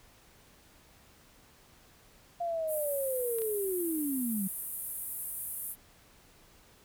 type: linear sweep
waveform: sine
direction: down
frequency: 698.5 to 184.5 Hz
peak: -30 dBFS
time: 2.4-4.48 s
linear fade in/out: 10 ms
type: band-pass noise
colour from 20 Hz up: pink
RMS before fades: -39 dBFS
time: 2.67-5.76 s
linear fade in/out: 50 ms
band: 9600 to 15000 Hz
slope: 48 dB/octave
type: clicks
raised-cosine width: 0.2 ms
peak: -31 dBFS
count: 2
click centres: 3.386 / 3.419 s
effects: pink hiss -60 dBFS RMS until 6.84 s